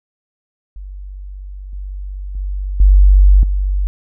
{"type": "tone with level steps", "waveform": "sine", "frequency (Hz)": 48.02, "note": "G1", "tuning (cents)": -35, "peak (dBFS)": [-27, -23, -18, -4, -13], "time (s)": [0.76, 3.87], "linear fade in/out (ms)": 0, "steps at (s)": [1.73, 2.35, 2.8, 3.43], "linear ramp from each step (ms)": 2, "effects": []}